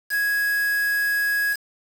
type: tone with quantisation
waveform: triangle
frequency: 1661.2 Hz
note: G#6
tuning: in tune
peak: -18 dBFS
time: 0.09-1.57 s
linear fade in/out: 50 ms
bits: 5
effects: none